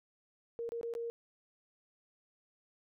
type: tone with dropouts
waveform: sine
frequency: 466.2 Hz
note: A#4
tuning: in tune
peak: -36 dBFS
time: 0.59-1.1 s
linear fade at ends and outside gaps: 0 ms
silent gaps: 0.691-0.72 / 0.812-0.831 / 0.938-0.951 s
effects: none